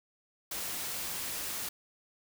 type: noise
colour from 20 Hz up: white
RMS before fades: -37 dBFS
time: 0.51-1.69 s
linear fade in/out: 5 ms
effects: none